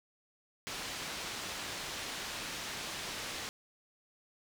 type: low-pass noise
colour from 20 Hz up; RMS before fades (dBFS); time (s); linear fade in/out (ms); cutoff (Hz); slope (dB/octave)
white; -41; 0.67-3.49; 0; 5100; 12
effects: none